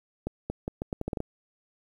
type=accelerating click train; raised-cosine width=2 ms; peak=-17 dBFS; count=10; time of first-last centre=0.27-1.204 s; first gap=230 ms; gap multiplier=0.78; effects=9-bit